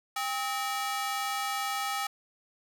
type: ring-modulated tone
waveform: sawtooth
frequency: 1040 Hz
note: C6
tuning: 11 cents flat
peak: -23 dBFS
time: 0.16-2.07 s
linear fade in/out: 5 ms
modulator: 241 Hz
effects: none